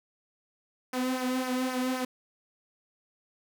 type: tone with flanger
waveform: sawtooth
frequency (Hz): 255.3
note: C4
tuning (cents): -42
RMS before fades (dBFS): -30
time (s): 0.93-2.05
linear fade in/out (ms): 5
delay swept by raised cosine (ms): 0.25 to 2.75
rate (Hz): 3.8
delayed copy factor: -0.65
effects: none